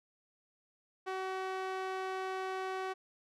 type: tone with band-pass filter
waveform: sawtooth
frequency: 377.7 Hz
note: F#4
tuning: 36 cents sharp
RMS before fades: -38 dBFS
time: 1.06-2.94 s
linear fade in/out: 20 ms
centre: 1000 Hz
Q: 0.65
effects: none